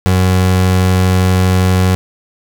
30% pulse tone, 92.5 Hz, F#2, in tune, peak -6 dBFS, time 0.06-1.95 s, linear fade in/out 0 ms, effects none

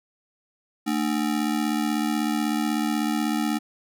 square ring-modulated tone, 261.6 Hz, C4, in tune, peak -20 dBFS, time 0.86-3.59 s, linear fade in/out 20 ms, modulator 38.1 Hz, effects none

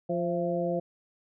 harmonic tone with a mistuned harmonic, 174.61 Hz, F3, in tune, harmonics 1 / 2 / 3 / 4, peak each -32 / -33 / -30 / -33 dBFS, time 0.09-0.8 s, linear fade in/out 10 ms, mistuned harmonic 4, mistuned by -54 cents, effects none

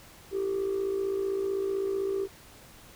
sine tone with amplitude modulation, 390.4 Hz, G4, 7 cents flat, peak -22 dBFS, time 0.31-2.28 s, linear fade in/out 50 ms, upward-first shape sine, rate 55.7 Hz, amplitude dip 70%, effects tanh soft clip ceiling -23 dBFS + pink hiss -52 dBFS RMS until 2.95 s

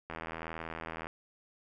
click train, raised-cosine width 0.5 ms, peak -24 dBFS, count 80, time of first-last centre 0.1-1.069 s, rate 81.5 Hz, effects none

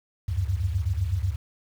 sine tone cluster, 73 / 91.7 / 99.8 Hz, D2 / F#2 / G2, -10 / -15 / +32 cents, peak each -28 / -27 / -28 dBFS, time 0.28-1.36 s, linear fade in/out 10 ms, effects 8-bit

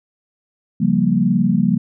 sine chord, G half-diminished seventh, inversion second, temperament equal, 138.59 / 174.61 / 196 / 233.1 Hz, Db3 / F3 / G3 / Bb3, 0 / 0 / 0 / 0 cents, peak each -23 / -18 / -17 / -18 dBFS, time 0.8-1.78 s, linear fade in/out 10 ms, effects none

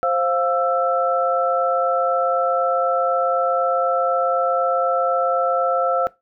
sine tone cluster, 527 / 699 / 1328 Hz, C5 / F5 / E6, +12 / +1 / +12 cents, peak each -21 dBFS, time 0.03-6.07 s, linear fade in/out 0 ms, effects noise-tail reverb RT60 0.2 s tail -19 dB re dry

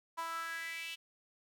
sawtooth tone with high-pass filter sweep, 330 Hz, E4, 2 cents sharp, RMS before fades -41 dBFS, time 0.17-0.96 s, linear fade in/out 20 ms, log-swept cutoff 1000 to 2900 Hz, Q 5.7, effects none

